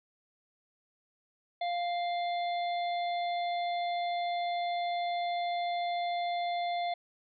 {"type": "harmonic tone", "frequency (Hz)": 698.5, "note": "F5", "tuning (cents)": 0, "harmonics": [1, 3, 5, 6], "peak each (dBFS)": [-30, -42, -44, -49], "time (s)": [1.61, 6.94], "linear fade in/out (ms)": 5, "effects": []}